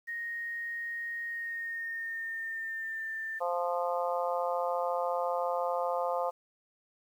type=tone with pitch glide; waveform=sine; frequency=1864.7 to 1784.6 Hz; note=A#6 to A6; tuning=0 to +24 cents; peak=-34 dBFS; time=0.07-3.4 s; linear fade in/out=20 ms; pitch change=-76 cents; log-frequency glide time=1.27-3.12 s
type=harmonic tone; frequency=174.61 Hz; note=F3; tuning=in tune; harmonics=3 / 4 / 5 / 6 / 7; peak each=-32 / -34 / -36 / -38 / -39 dBFS; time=3.4-6.31 s; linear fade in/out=20 ms
effects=10-bit